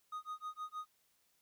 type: tone with tremolo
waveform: triangle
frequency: 1243 Hz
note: D#6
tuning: 2 cents flat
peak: -37 dBFS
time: 0.12-0.87 s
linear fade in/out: 5 ms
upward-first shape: sine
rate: 6.4 Hz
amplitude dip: 100%
effects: white hiss -75 dBFS RMS until 1.41 s